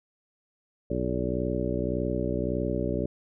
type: harmonic tone with a mistuned harmonic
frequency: 61.74 Hz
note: B1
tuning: in tune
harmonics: 1 / 2 / 3 / 4 / 5 / 6 / 7 / 9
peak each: -34 / -34 / -34 / -34 / -34 / -34 / -34 / -34 dBFS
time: 0.9-3.06 s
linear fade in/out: 5 ms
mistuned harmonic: 9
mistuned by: +48 cents
effects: none